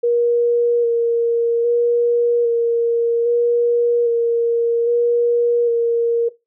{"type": "tone with vibrato", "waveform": "sine", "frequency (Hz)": 471.3, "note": "A#4", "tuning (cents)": 19, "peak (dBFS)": -13, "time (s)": [0.03, 6.29], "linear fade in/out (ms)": 10, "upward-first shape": "square", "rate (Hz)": 0.62, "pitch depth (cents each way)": 15, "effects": ["noise-tail reverb RT60 0.2 s tail -17 dB re dry"]}